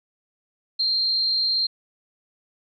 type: tone with amplitude modulation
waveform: sine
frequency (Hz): 4186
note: C8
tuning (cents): 0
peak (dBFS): -17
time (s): 0.79-1.67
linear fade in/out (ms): 10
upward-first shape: sine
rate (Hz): 217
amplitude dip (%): 50
effects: none